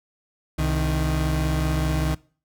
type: tone pair together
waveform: 35% pulse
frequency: 65.4 / 155.56 Hz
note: C2 / D#3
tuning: 0 / 0 cents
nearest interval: octave + minor third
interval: 1500 cents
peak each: -22 dBFS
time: 0.58-2.15 s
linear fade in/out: 10 ms
effects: noise-tail reverb RT60 0.4 s tail -22 dB re dry